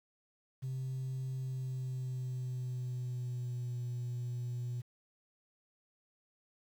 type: tone with pitch glide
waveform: sine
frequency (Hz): 130.81 to 122.05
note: C3 to B2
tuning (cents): 0 to -20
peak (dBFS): -34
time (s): 0.62-4.82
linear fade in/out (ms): 20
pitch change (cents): -120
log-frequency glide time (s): 1.35-3.79
effects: tanh soft clip ceiling -32 dBFS + 10-bit

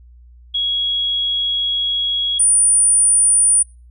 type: tone pair in turn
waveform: sine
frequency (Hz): 3322 / 9396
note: G#7 / D9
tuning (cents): 0 / 0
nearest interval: octave + tritone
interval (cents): 1800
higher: second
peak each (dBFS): -16 / -10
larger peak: second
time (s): 0.54-2.39 / 2.39-3.63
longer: first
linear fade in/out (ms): 10
effects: noise-tail reverb RT60 0.3 s tail -25 dB re dry + added 60 Hz sine -41 dBFS peak until 3.9 s

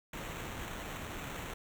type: noise with sample-and-hold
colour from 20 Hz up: pink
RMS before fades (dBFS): -42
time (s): 0.13-1.54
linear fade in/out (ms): 5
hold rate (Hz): 4900
effects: none

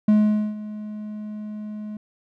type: tone with ADSR envelope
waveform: triangle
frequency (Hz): 211.8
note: G#3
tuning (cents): +34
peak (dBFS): -10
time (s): 0.08-1.97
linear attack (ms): 5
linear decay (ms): 460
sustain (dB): -18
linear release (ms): 3
effects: none

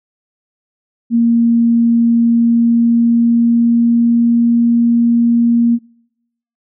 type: tone with pitch glide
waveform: sine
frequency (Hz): 233.1 to 235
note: A#3 to A#3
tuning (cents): 0 to +14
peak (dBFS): -8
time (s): 1.1-5.79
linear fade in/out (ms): 50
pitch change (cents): +14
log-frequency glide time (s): 2.23-4.5
effects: noise-tail reverb RT60 0.8 s tail -24 dB re dry

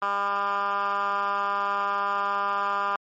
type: tone with band-pass filter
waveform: 10% pulse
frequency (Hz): 200.6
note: G3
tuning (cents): +40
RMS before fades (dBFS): -26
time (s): 0.02-2.96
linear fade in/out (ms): 2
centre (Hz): 1200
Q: 3.6
effects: MP3 32 kbps

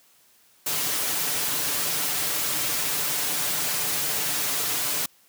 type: noise with comb filter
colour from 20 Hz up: white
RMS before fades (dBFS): -26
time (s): 0.66-5.06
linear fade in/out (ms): 5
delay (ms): 6.8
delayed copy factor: +0.6
effects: white hiss -59 dBFS RMS until 5.28 s + high-pass 80 Hz 12 dB/octave

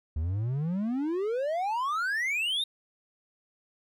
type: exponential sweep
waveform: triangle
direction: up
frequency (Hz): 73.42 to 3774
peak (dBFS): -25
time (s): 0.16-2.64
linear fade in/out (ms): 5
effects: none

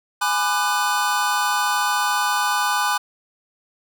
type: chord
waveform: square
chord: G# half-diminished seventh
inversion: none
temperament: just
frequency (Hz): 830.6 / 996.7 / 1196.1 / 1495.1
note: G#5 / B5 / D6 / F#6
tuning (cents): 0 / +16 / +31 / +18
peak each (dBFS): -25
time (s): 0.21-2.98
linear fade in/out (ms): 10
effects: none

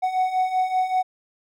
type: beating tone pair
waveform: triangle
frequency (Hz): 740 / 745.2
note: F#5 / F#5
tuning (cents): 0 / +12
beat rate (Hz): 5.2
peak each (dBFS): -24 / -19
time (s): 0.02-1.03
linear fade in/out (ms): 20
effects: none

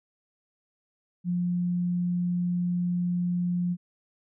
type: tone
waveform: sine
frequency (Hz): 176.7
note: F3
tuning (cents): +21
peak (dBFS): -24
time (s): 1.24-3.77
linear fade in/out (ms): 50
effects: none

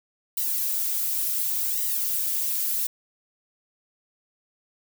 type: noise with flanger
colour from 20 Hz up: violet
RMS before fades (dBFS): -26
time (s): 0.37-2.87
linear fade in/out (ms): 5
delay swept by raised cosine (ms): 1 to 3.9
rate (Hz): 0.68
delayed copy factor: +1
effects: none

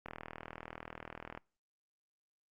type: click train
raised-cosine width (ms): 0.5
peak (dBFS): -28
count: 54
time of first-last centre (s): 0.06-1.375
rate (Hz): 40.3
effects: noise-tail reverb RT60 0.4 s tail -25 dB re dry + Opus 48 kbps

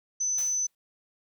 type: tone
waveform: sine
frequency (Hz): 6050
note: F#8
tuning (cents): +38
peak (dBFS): -25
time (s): 0.2-0.67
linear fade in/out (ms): 10
type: noise with exponential decay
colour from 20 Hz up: white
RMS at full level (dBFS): -40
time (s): 0.38-0.75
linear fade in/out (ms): 2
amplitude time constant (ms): 79
effects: none

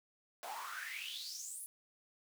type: noise with high-pass filter sweep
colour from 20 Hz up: pink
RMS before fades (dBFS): -45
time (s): 0.43-1.66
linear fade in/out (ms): 0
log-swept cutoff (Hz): 680 to 11000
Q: 8.5
effects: none

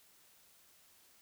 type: silence
effects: white hiss -65 dBFS RMS until 1.21 s

